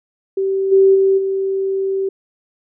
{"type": "tone with level steps", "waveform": "sine", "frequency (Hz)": 386.9, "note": "G4", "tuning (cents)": -23, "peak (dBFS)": [-15, -7, -10, -16], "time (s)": [0.37, 2.09], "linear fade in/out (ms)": 5, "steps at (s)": [0.71, 0.94, 1.17], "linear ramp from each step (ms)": 20, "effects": []}